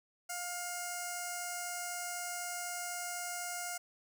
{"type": "tone with notch filter", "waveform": "5% pulse", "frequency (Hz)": 708, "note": "F5", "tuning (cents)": 23, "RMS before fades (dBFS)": -40, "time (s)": [0.29, 3.78], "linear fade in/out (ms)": 10, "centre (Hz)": 3600, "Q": 0.61, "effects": []}